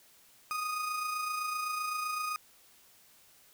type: tone with amplitude modulation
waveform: 35% pulse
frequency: 1242 Hz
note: D#6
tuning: 3 cents flat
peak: -29 dBFS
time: 0.51-2.36 s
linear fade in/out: 0 ms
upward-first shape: sine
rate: 27.8 Hz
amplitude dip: 40%
effects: white hiss -61 dBFS RMS until 3.53 s